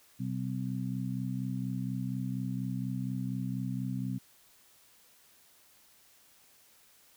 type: harmonic tone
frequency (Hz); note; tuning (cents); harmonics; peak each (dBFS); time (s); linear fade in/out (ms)
64.2; C2; -32; 2 / 3 / 4; -35 / -36 / -38; 0.19-4.19; 20
effects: white hiss -62 dBFS RMS until 7.16 s